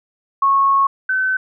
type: tone pair in turn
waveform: sine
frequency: 1098 / 1524.3 Hz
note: C#6 / G6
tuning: -17 / -49 cents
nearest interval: tritone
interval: 568 cents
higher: second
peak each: -11 / -15 dBFS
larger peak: first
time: 0.42-0.87 / 1.09-1.37 s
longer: first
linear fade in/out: 5 ms
effects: none